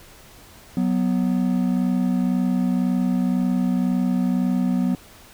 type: tone pair together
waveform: triangle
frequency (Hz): 184.97 / 246.9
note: F#3 / B3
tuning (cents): 0 / 0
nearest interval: perfect fourth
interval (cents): 500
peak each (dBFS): -19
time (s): 0.77-4.95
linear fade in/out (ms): 2
effects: pink hiss -47 dBFS RMS until 5.33 s